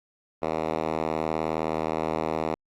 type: tone with band-pass filter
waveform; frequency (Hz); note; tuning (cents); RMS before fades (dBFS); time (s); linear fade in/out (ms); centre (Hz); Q
5% pulse; 79.3; D#2; +33; -28; 0.42-2.55; 5; 550; 0.54
effects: Opus 24 kbps